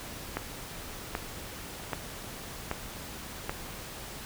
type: click train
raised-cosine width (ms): 0.5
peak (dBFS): -15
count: 5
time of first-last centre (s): 0.37-3.495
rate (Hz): 1.28
effects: pink hiss -42 dBFS RMS until 4.25 s